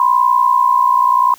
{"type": "tone pair together", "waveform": "sine", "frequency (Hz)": [987.8, 1048.3], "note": ["B5", "C6"], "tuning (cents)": [0, 3], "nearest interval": "minor second", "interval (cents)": 103, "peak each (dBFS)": -12, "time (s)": [0, 1.34], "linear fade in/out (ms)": 2, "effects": ["white hiss -44 dBFS RMS until 1.38 s"]}